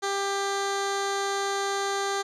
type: tone with low-pass filter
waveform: 15% pulse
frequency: 396.1 Hz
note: G4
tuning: 18 cents sharp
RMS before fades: -28 dBFS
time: 0.02-2.23 s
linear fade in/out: 20 ms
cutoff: 6700 Hz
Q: 1.6
effects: none